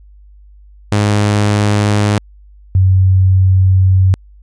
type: tone pair in turn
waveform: sawtooth / sine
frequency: 103.8 / 94.12 Hz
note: G#2 / F#2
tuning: 0 / +30 cents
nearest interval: major second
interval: 170 cents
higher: first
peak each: -6 dBFS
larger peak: neither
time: 0.92-2.18 / 2.75-4.14 s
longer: second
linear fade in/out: 0 ms
effects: added 50 Hz sine -38 dBFS peak until 4.42 s + resampled to 22050 Hz